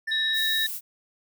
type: tone with vibrato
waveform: triangle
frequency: 1778 Hz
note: A6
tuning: 18 cents sharp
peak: -25 dBFS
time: 0.07-0.67 s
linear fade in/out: 10 ms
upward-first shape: triangle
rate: 17 Hz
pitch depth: 14 cents each way
type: tone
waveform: sine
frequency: 3816 Hz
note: A#7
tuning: 40 cents sharp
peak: -24 dBFS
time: 0.11-0.67 s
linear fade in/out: 10 ms
type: noise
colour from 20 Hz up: violet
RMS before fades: -33 dBFS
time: 0.33-0.81 s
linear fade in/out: 50 ms
effects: none